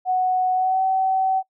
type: tone with pitch glide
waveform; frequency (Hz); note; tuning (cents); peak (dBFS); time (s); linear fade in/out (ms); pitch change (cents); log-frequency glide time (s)
sine; 740 to 761.2; F#5 to F#5; 0 to +49; -17; 0.05-1.43; 50; +49; 0.54-0.82
effects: noise-tail reverb RT60 0.1 s tail -24 dB re dry